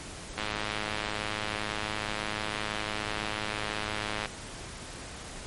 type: click train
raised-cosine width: 0.3 ms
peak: -15 dBFS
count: 412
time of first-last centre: 0.38-4.257 s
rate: 106 Hz
effects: pink hiss -42 dBFS RMS until 5.46 s + MP3 48 kbps

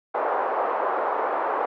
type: band-pass noise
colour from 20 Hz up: white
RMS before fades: -25 dBFS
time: 0.14-1.66 s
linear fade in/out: 10 ms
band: 440 to 1100 Hz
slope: 24 dB/octave
effects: none

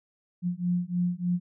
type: beating tone pair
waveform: sine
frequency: 175.5 / 178.8 Hz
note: F3 / F3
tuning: +9 / +41 cents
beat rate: 3.3 Hz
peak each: -28 dBFS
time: 0.42-1.4 s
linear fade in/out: 50 ms
effects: none

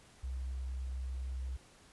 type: tone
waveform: sine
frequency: 64.6 Hz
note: C2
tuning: 21 cents flat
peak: -36 dBFS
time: 0.23-1.57 s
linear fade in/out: 10 ms
effects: pink hiss -61 dBFS RMS until 1.92 s + resampled to 24000 Hz

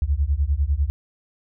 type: beating tone pair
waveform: sine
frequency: 66.4 / 76.4 Hz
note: C2 / D#2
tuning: +26 / -31 cents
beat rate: 10 Hz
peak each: -21 dBFS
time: 0.02-0.9 s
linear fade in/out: 0 ms
effects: none

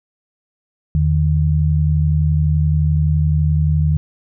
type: tone pair together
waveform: sine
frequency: 81.1 / 152.8 Hz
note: E2 / D#3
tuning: -28 / -31 cents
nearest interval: major seventh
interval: 1097 cents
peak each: -15 dBFS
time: 0.95-3.97 s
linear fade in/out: 0 ms
effects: none

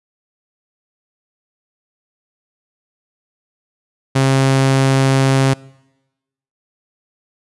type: tone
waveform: sawtooth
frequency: 134.3 Hz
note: C3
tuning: 46 cents sharp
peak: -7 dBFS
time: 4.15-5.54 s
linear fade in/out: 10 ms
effects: noise-tail reverb RT60 1.0 s tail -24 dB re dry + resampled to 24000 Hz

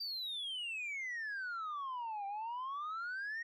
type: exponential two-way sweep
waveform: sine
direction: down then up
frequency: 4728 to 784 to 1887 Hz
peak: -36 dBFS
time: 0-3.43 s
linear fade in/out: 10 ms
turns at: 2.26 s
effects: tanh soft clip ceiling -37 dBFS

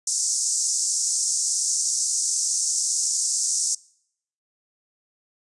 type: band-pass noise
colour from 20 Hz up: pink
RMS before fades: -24 dBFS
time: 0.07-3.75 s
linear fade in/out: 5 ms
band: 5600 to 8700 Hz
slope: 48 dB/octave
effects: noise-tail reverb RT60 0.7 s tail -24 dB re dry + resampled to 24000 Hz

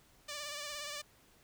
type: tone with vibrato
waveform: 5% pulse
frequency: 587.3 Hz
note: D5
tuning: in tune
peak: -29 dBFS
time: 0.28-1.02 s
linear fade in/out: 10 ms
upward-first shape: triangle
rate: 17 Hz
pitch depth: 52 cents each way
effects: pink hiss -65 dBFS RMS until 1.43 s

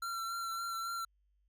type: tone with vibrato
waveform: square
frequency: 1360 Hz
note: F6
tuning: 46 cents flat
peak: -37 dBFS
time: 0.02-1.05 s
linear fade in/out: 5 ms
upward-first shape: sine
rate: 3.6 Hz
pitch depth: 20 cents each way
effects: added 50 Hz sine -70 dBFS peak until 1.48 s

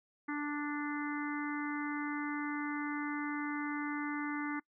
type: harmonic tone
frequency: 293.7 Hz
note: D4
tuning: in tune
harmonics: 1 / 3 / 4 / 5 / 6 / 7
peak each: -36 / -45 / -44 / -45 / -46 / -44 dBFS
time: 0.28-4.6 s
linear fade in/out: 10 ms
effects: noise-tail reverb RT60 0.1 s tail -24 dB re dry

